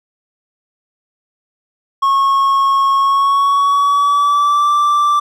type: tone with pitch glide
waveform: triangle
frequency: 1094 to 1172.5 Hz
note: C#6 to D6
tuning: -23 to -3 cents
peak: -8 dBFS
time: 2.02-5.2 s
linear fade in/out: 10 ms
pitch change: +120 cents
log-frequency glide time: 2.96-4.71 s
effects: none